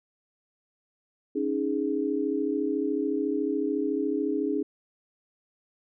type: chord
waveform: sine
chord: C# suspended second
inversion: none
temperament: equal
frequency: 277.2 / 311.1 / 415.3 Hz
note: C#4 / D#4 / G#4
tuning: 0 / 0 / 0 cents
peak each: -29 dBFS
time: 1.35-4.63 s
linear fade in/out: 10 ms
effects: none